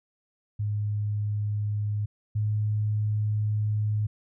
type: tone pair in turn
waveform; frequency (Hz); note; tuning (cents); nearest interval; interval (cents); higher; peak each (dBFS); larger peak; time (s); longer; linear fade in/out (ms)
sine; 104.4 / 106.04; G#2 / G#2; +10 / +37; unison; 27; second; -25 / -23; second; 0.59-2.06 / 2.35-4.07; second; 10
effects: none